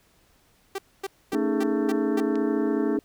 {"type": "tone bursts", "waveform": "sawtooth", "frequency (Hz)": 389.7, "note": "G4", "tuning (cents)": -10, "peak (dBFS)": -24, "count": 6, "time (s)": [0.75, 2.204], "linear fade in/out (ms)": 5, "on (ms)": 34, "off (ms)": 250}
{"type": "chord", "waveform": "sine", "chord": "C# suspended second", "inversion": "none", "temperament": "equal", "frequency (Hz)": [277.2, 311.1, 415.3], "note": ["C#4", "D#4", "G#4"], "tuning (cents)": [0, 0, 0], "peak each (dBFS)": -27, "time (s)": [1.33, 2.99], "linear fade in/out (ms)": 2}
{"type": "harmonic tone", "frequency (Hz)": 222.9, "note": "A3", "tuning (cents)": 23, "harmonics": [1, 2, 3, 4, 5, 6, 7, 8], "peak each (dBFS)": [-29, -35, -39, -41, -43, -45, -46, -47], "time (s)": [1.33, 2.98], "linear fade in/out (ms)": 20}
{"type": "click", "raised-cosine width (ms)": 0.2, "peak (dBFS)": -24, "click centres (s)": 2.356}
{"effects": ["pink hiss -62 dBFS RMS until 3.04 s"]}